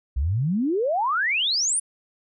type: exponential sweep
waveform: sine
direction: up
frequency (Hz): 60 to 9956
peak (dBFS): -20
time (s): 0.16-1.8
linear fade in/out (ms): 10
effects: none